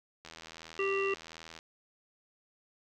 click train, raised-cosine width 0.2 ms, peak -29 dBFS, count 110, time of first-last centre 0.25-1.589 s, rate 81.4 Hz
harmonic tone, 392 Hz, G4, in tune, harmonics 1 / 3 / 5 / 7, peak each -30 / -37 / -41 / -35 dBFS, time 0.79-1.14 s, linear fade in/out 2 ms
effects none

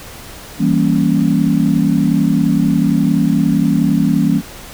sine chord, E diminished seventh, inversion none, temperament equal, 164.81 / 196 / 233.1 / 277.2 Hz, E3 / G3 / Bb3 / Db4, 0 / 0 / 0 / 0 cents, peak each -16 dBFS, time 0.58-4.42 s, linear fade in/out 50 ms, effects pink hiss -34 dBFS RMS until 4.73 s

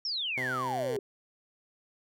sine exponential sweep, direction down, 5588 to 382.8 Hz, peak -30 dBFS, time 0.05-0.99 s, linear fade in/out 2 ms
10% pulse tone with vibrato, 128.1 Hz, C3, 36 cents flat, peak -27 dBFS, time 0.37-0.97 s, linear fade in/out 5 ms, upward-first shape triangle, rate 8.2 Hz, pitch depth 11 cents each way
effects none

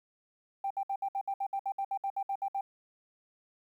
sine tone bursts, 787 Hz, G5, 7 cents sharp, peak -29 dBFS, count 16, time 0.64-2.61 s, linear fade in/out 5 ms, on 65 ms, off 62 ms, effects tanh soft clip ceiling -25 dBFS + 11-bit

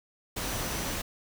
sine tone in noise, 5920 Hz, F#8, in tune, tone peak -44 dBFS, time 0.43-0.94 s, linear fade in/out 10 ms, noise pink, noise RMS -33 dBFS, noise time 0.36-1.02 s, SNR -14 dB, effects none

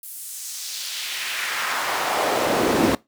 brown noise with high-pass filter sweep, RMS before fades -24 dBFS, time 0.03-2.95 s, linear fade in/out 2 ms, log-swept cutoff 12000 to 250 Hz, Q 1.4, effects noise-tail reverb RT60 0.2 s tail -21 dB re dry

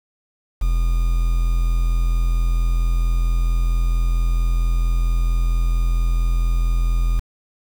triangle tone with quantisation, 42.21 Hz, E1, 42 cents sharp, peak -13 dBFS, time 0.61-7.2 s, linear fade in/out 10 ms, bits 6, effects none

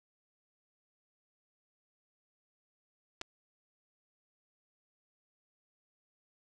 clicks, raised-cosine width 0.2 ms, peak -22 dBFS, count 2, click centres 3.213 / 3.216 s, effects none

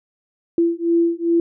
sine beating tone pair, 336.3 / 338.8 Hz, E4 / E4, +35 / +48 cents, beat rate 2.5 Hz, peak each -18 dBFS, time 0.58-1.4 s, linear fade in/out 2 ms, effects none

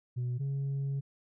sine tone pair in turn, 123.47 / 138.15 Hz, B2 / C#3, 0 / -6 cents, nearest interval major second, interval 194 cents, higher second, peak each -28 / -28 dBFS, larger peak neither, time 0.16-0.39 / 0.39-1.01 s, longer second, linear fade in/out 20 ms, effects tanh soft clip ceiling -29 dBFS

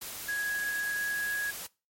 sine tone in noise, 1661.2 Hz, G#6, in tune, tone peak -29 dBFS, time 0.28-1.51 s, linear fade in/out 10 ms, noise white, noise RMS -40 dBFS, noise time 0.01-1.67 s, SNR +8 dB, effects noise-tail reverb RT60 0.3 s tail -22 dB re dry + MP3 64 kbps

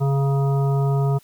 harmonic tone with a mistuned harmonic, 138.59 Hz, C#3, in tune, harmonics 1 / 3 / 5 / 7 / 9, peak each -17 / -27 / -31 / -34 / -36 dBFS, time 0-1.19 s, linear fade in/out 20 ms, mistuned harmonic 7, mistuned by -33 cents, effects white hiss -55 dBFS RMS until 1.23 s

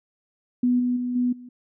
sine tone with level steps, 246.9 Hz, B3, in tune, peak -17 / -20 / -24 / -19 / -39 dBFS, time 0.63-1.49 s, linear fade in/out 5 ms, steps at 0.79 / 0.96 / 1.15 / 1.32 s, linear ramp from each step 10 ms, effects none

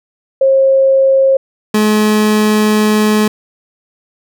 sine / 30% pulse tone pair in turn, 537 / 213.1 Hz, C5 / G#3, +45 / +45 cents, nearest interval octave + major third, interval 1600 cents, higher first, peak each -6 dBFS, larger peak neither, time 0.41-1.37 / 1.74-3.28 s, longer second, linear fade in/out 5 ms, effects none

